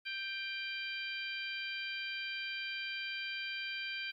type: harmonic tone with a mistuned harmonic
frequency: 784 Hz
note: G5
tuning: in tune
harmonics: 2 / 3 / 4 / 5 / 6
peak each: -43 / -41 / -44 / -51 / -48 dBFS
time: 0.05-4.12 s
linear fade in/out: 20 ms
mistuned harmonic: 3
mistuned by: +20 cents
effects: 12-bit